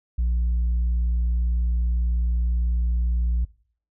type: tone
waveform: sine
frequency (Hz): 59.1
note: A#1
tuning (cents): +24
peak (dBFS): -17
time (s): 0.18-3.45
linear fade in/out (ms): 10
effects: noise-tail reverb RT60 0.5 s tail -22 dB re dry + tanh soft clip ceiling -18 dBFS